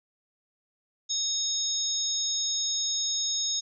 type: tone cluster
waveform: sine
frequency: 3715 / 5250 / 6590 Hz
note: A#7 / E8 / G#8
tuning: -7 / -8 / -14 cents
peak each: -31 / -32 / -29 dBFS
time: 1.09-3.61 s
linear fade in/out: 20 ms
effects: none